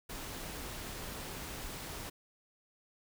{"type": "noise", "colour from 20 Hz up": "pink", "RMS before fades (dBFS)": -43, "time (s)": [0.09, 2.1], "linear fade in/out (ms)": 10, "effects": []}